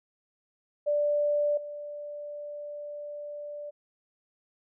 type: tone with level steps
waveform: sine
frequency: 587.3 Hz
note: D5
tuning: in tune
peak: -23 / -36 dBFS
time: 0.86-3.71 s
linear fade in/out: 20 ms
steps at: 1.57 s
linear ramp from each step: 5 ms
effects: none